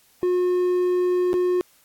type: tone with dropouts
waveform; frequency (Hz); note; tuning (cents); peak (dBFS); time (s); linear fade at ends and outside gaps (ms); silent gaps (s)
triangle; 360; F#4; -47; -16; 0.23-1.61; 0; 1.331-1.34
effects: white hiss -58 dBFS RMS until 1.84 s + AAC 64 kbps